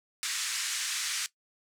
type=band-pass noise; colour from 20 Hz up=white; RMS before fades=-33 dBFS; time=0.23-1.26 s; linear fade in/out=0 ms; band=1400 to 8500 Hz; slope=24 dB/octave; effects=noise-tail reverb RT60 0.1 s tail -17 dB re dry